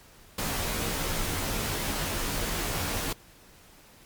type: noise with comb filter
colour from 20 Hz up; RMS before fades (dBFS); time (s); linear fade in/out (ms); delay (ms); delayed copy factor
pink; -30; 0.38-3.13; 5; 16; -0.7
effects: pink hiss -54 dBFS RMS until 4.05 s + MP3 96 kbps